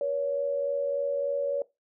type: tone pair together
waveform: sine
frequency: 480 / 563.4 Hz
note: B4 / C#5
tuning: -49 / +28 cents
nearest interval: minor third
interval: 277 cents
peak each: -34 / -26 dBFS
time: 0.01-1.62 s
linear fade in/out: 2 ms
effects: noise-tail reverb RT60 0.2 s tail -19 dB re dry